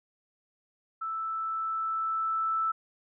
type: tone with level ramp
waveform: sine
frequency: 1319 Hz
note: E6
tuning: 1 cent sharp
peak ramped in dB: -31 to -25 dBFS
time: 1.01-2.72 s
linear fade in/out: 10 ms
effects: none